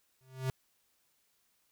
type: tone with exponential growth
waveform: square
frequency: 130.81 Hz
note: C3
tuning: in tune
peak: -29 dBFS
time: 0.21-0.5 s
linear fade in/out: 0 ms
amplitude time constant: 63 ms
effects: white hiss -74 dBFS RMS until 1.71 s